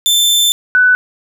sawtooth / sine tone pair in turn, 3546 / 1494.7 Hz, A7 / F#6, +13 / +17 cents, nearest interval octave + minor third, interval 1496 cents, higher first, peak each -6 dBFS, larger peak neither, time 0.06-0.52 / 0.75-0.95 s, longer first, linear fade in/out 0 ms, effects none

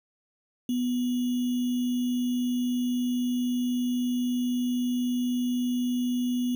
sine tone with sample-and-hold, 246.9 Hz, B3, in tune, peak -24 dBFS, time 0.69-6.55 s, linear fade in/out 2 ms, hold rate 3150 Hz, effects none

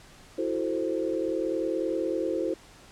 sine chord, F# half-diminished seventh, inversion third, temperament equal, 329.6 / 370 / 440 / 523.3 Hz, E4 / F#4 / A4 / C5, 0 / 0 / 0 / 0 cents, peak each -30 / -32 / -33 / -31 dBFS, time 0.38-2.54 s, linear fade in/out 5 ms, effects pink hiss -52 dBFS RMS until 2.91 s + low-pass 9000 Hz 12 dB/octave

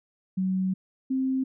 sine tone pair in turn, 187.8 / 262.9 Hz, F#3 / C4, +26 / +8 cents, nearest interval tritone, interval 582 cents, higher second, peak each -23 dBFS, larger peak neither, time 0.37-0.74 / 1.1-1.44 s, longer first, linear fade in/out 10 ms, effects none

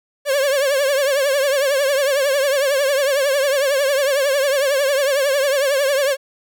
45% pulse tone with vibrato, 554 Hz, C#5, 1 cent flat, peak -15 dBFS, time 0.25-6.17 s, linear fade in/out 50 ms, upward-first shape triangle, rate 11 Hz, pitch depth 120 cents each way, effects none

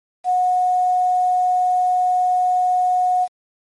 sine tone with quantisation, 729 Hz, F#5, 26 cents flat, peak -14 dBFS, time 0.24-3.28 s, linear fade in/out 50 ms, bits 7, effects MP3 48 kbps

